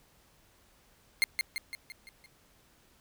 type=tone with echo; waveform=30% pulse; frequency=2114 Hz; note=C7; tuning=17 cents sharp; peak=-19 dBFS; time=1.22-1.24 s; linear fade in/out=0 ms; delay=170 ms; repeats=6; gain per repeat=-5 dB; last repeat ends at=2.26 s; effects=pink hiss -64 dBFS RMS until 3 s